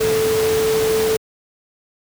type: tone in noise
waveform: sine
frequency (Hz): 440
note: A4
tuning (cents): 0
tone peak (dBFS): -15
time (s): 0-1.17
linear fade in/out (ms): 10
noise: pink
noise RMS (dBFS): -24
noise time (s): 0-1.17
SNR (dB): +6
effects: high-pass 80 Hz 12 dB/octave